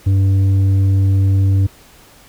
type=tone with tanh clipping; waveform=triangle; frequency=97 Hz; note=G2; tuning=18 cents flat; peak=-11 dBFS; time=0.06-1.67 s; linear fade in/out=10 ms; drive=10 dB; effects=pink hiss -45 dBFS RMS until 2.28 s